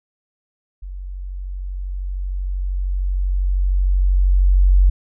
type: tone with level ramp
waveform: sine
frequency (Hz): 46.45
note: F#1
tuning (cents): +7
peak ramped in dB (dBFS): -28 to -8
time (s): 0.82-4.9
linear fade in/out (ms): 10
effects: none